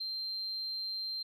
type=tone; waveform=sine; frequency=4151 Hz; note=C8; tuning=15 cents flat; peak=-34 dBFS; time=0-1.23 s; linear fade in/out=10 ms; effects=tanh soft clip ceiling -30 dBFS